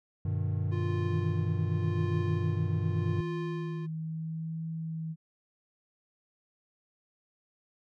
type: chord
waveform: triangle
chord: G augmented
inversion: none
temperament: just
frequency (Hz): 98 / 122.5 / 153.12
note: G2 / B2 / D#3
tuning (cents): 0 / -14 / -27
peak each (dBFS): -28 / -33 / -32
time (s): 0.25-3.21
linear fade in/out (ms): 5
type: tone with tremolo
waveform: square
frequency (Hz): 349.2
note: F4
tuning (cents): 0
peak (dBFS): -35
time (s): 0.71-3.87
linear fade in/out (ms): 20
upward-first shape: sine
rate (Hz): 0.86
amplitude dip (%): 65
type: tone with vibrato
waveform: sine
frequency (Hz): 160.7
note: E3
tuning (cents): -44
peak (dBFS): -33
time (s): 1.04-5.16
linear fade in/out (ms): 50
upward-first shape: triangle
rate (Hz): 0.62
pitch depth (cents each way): 18
effects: low-pass 3000 Hz 12 dB/octave